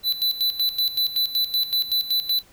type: tone with tremolo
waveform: square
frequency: 3990 Hz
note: B7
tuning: 17 cents sharp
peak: -19 dBFS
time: 0.03-2.43 s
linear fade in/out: 50 ms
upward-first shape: square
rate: 5.3 Hz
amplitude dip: 75%
effects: pink hiss -54 dBFS RMS until 2.52 s